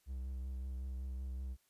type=tone with vibrato; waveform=triangle; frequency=64.8 Hz; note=C2; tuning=16 cents flat; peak=-37 dBFS; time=0.06-1.57 s; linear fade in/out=50 ms; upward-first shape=triangle; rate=5.3 Hz; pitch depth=40 cents each way; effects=white hiss -75 dBFS RMS until 1.69 s + resampled to 32000 Hz